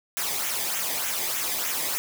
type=noise with flanger; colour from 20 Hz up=white; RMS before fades=-28 dBFS; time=0.17-1.98 s; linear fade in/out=0 ms; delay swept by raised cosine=0.21 to 0.74 ms; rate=3.3 Hz; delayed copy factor=-0.6; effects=none

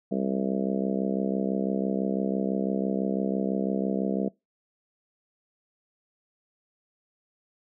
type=harmonic tone; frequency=66 Hz; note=C2; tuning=16 cents sharp; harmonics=3 / 4 / 5 / 6 / 7 / 8 / 9 / 10; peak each=-28 / -32 / -35 / -35 / -33 / -38 / -39 / -36 dBFS; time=0.11-4.29 s; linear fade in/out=10 ms; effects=noise-tail reverb RT60 0.2 s tail -23 dB re dry

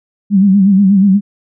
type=tone with vibrato; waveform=sine; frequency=196 Hz; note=G3; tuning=in tune; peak=-5 dBFS; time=0.3-1.21 s; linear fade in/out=50 ms; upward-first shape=sine; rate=8.3 Hz; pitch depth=82 cents each way; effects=none

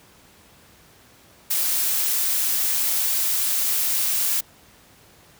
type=noise; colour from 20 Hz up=blue; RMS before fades=-22 dBFS; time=1.5-4.41 s; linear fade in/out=10 ms; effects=pink hiss -52 dBFS RMS until 5.39 s + high-pass 60 Hz 12 dB/octave

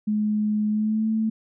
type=tone with pitch glide; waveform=sine; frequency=211.7 to 220.2 Hz; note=G#3 to A3; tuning=+33 to +2 cents; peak=-20 dBFS; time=0.07-1.3 s; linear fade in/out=10 ms; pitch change=+69 cents; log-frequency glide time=0.69-1.08 s; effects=none

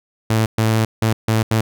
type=tone bursts at uneven times; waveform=sawtooth; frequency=110.9 Hz; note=A2; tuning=14 cents sharp; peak=-10 dBFS; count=5; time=0.3-0.46 / 0.58-0.85 / 1.02-1.13 / 1.28-1.43 / 1.51-1.61 s; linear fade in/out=5 ms; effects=none

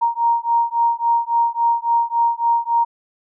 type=beating tone pair; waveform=sine; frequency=932.3 / 935.9 Hz; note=A#5 / A#5; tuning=0 / +7 cents; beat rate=3.6 Hz; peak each=-18 dBFS; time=0.01-2.85 s; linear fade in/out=20 ms; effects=none

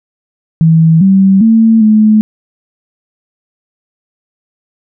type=tone with pitch steps; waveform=sine; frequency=162.1 / 192.9 / 224.4 / 215.2 Hz; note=E3 / G3 / A3 / A3; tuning=-29 / -28 / +34 / -38 cents; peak=-3 dBFS; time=0.61-2.21 s; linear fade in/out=0 ms; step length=400 ms; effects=none

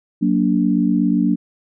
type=chord; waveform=sine; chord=Gb augmented; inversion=none; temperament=equal with one note detuned; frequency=185 / 233.1 / 290.1 Hz; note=Gb3 / Bb3 / D4; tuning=0 / 0 / -21 cents; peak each=-18 dBFS; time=0.21-1.36 s; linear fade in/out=20 ms; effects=none

